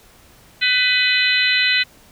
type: harmonic tone with a mistuned harmonic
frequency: 503 Hz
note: B4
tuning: 32 cents sharp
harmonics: 3 / 4 / 5 / 6 / 7 / 8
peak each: -23 / -19 / -20 / -23 / -27 / -20 dBFS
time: 0.61-1.84 s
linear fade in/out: 20 ms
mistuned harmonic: 4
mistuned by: -21 cents
effects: pink hiss -49 dBFS RMS until 2.11 s